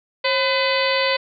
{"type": "harmonic tone with a mistuned harmonic", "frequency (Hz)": 505, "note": "B4", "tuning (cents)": 39, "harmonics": [1, 2, 3, 4, 5, 6, 7, 8, 9], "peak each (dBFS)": [-21, -25, -30, -24, -27, -29, -30, -29, -28], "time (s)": [0.24, 1.17], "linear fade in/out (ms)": 10, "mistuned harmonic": 1, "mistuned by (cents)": 110, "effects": []}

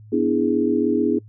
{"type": "chord", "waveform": "sine", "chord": "E dominant seventh", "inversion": "second", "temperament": "equal", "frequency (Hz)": [246.9, 293.7, 329.6, 415.3], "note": ["B3", "D4", "E4", "G#4"], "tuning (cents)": [0, 0, 0, 0], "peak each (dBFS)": -22, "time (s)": [0.12, 1.19], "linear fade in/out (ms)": 10, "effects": ["noise-tail reverb RT60 0.1 s tail -24 dB re dry", "added 107 Hz sine -41 dBFS peak until 1.28 s"]}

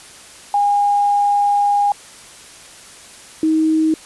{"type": "tone pair in turn", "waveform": "sine", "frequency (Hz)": [815, 316], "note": ["G#5", "D#4"], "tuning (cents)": [-33, 27], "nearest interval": "octave + major third", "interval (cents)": 1640, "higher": "first", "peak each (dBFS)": -12, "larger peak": "neither", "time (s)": [[0.54, 1.92], [3.43, 3.94]], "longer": "first", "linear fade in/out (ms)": 2, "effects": ["white hiss -40 dBFS RMS until 4.05 s", "resampled to 24000 Hz"]}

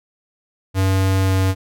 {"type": "tone with pitch glide", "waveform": "square", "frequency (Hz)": [95.5, 94.9], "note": ["G2", "F#2"], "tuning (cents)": [-45, 44], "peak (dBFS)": -15, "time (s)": [0.74, 1.55], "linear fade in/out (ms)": 50, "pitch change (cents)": -11, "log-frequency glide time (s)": [1.23, 1.33], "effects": []}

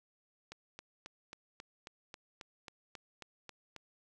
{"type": "click train", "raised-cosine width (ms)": 0.2, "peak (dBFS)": -29, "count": 13, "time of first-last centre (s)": [0.52, 3.763], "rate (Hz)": 3.7, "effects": []}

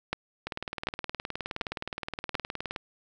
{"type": "two click trains", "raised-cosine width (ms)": 0.3, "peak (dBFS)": [-17, -12], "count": [45, 4], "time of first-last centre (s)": [[0.47, 2.762], [0.13, 2.352]], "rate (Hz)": [19.2, 1.35], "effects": []}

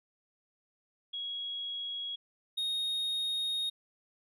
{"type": "tone pair in turn", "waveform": ["sine", "triangle"], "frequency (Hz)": [3318, 3724], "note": ["G#7", "A#7"], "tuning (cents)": [-2, -2], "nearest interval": "major second", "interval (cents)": 200, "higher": "second", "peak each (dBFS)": [-35, -29], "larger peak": "second", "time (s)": [[1.13, 2.16], [2.57, 3.7]], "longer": "second", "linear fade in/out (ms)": 10, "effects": []}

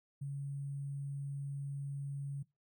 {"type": "tone with sample-and-hold", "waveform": "sine", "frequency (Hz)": 140, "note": "C#3", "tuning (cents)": 18, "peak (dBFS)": -37, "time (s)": [0.21, 2.43], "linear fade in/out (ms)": 10, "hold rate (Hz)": 8820, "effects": ["noise-tail reverb RT60 0.2 s tail -20 dB re dry"]}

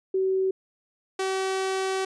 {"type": "tone pair in turn", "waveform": ["sine", "sawtooth"], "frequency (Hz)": [379.9, 381.6], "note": ["F#4", "G4"], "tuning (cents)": [46, -47], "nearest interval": "unison", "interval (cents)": 7, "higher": "second", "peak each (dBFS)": -21, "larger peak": "neither", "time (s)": [[0.14, 0.51], [1.19, 2.05]], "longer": "second", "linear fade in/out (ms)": 5, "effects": ["resampled to 22050 Hz"]}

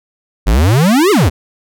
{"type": "exponential two-way sweep", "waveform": "square", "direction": "up then down", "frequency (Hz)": [45.96, 440, 65.9], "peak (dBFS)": -8, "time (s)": [0.46, 1.3], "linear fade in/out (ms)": 20, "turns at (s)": 1.11, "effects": []}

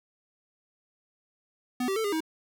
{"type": "tone with pitch steps", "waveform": "square", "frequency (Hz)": [249.4, 387.6, 443.5, 406.1, 318.4], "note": ["B3", "G4", "A4", "G#4", "D#4"], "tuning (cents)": [17, -20, 14, -39, 40], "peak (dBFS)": -27, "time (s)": [1.8, 2.205], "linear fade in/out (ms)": 5, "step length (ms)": 81, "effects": []}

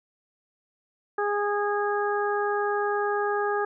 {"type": "harmonic tone", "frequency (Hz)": 411.3, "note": "G#4", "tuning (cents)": -17, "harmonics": [1, 2, 3, 4], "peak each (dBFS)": [-26, -29, -31, -32], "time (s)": [1.18, 3.65], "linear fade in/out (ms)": 5, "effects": []}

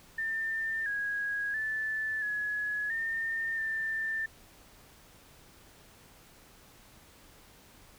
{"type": "tone with pitch steps", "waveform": "sine", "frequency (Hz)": [1795, 1652, 1751, 1689, 1813, 1784], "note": ["A6", "G#6", "A6", "G#6", "A#6", "A6"], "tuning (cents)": [34, -10, -9, 29, -49, 23], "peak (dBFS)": -30, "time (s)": [0.18, 4.26], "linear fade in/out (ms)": 5, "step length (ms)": 680, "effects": ["pink hiss -57 dBFS RMS until 7.98 s"]}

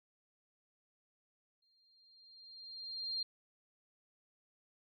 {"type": "tone with exponential growth", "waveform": "sine", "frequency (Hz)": 4195, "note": "C8", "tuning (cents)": 4, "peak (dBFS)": -34, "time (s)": [1.62, 3.23], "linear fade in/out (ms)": 5, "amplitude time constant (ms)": 350, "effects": []}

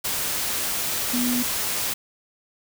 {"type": "tone in noise", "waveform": "sine", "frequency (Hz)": 245.5, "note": "B3", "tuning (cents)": -10, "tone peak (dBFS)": -22, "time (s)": [1.13, 1.43], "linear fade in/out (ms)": 10, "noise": "white", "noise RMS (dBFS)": -26, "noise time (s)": [0.04, 1.94], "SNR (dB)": 1, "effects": []}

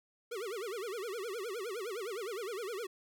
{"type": "tone with vibrato", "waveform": "square", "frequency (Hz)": 424.9, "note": "G#4", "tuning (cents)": 40, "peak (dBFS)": -38, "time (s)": [0.31, 2.87], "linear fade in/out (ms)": 10, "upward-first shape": "sine", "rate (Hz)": 9.7, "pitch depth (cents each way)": 240, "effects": []}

